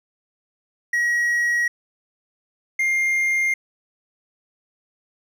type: tone pair in turn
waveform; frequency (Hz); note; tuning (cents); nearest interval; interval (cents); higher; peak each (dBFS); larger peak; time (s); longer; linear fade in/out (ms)
triangle; 1906 / 2114; A#6 / C7; +38 / +17; major second; 179; second; -16; neither; 0.93-1.68 / 2.79-3.54; neither; 5
effects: none